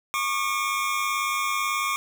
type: tone pair together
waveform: 25% pulse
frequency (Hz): 1099.8 / 1198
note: C#6 / D6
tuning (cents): -14 / +34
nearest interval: minor second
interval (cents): 148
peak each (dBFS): -23 / -23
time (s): 0.14-1.96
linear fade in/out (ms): 0
effects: none